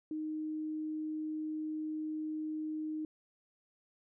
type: tone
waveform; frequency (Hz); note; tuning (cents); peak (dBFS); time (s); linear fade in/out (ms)
sine; 310; D#4; -6; -35; 0.11-3.05; 2
effects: none